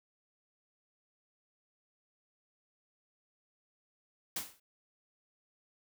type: noise with exponential decay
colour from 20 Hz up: white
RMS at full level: -33 dBFS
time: 4.36-4.6 s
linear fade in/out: 5 ms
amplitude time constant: 52 ms
effects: none